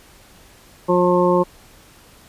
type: harmonic tone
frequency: 178.5 Hz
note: F3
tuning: 38 cents sharp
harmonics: 1 / 2 / 3 / 5 / 6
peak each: -20 / -17 / -18 / -22 / -22 dBFS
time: 0.88-1.44 s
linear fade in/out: 20 ms
effects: pink hiss -48 dBFS RMS until 2.28 s + resampled to 32000 Hz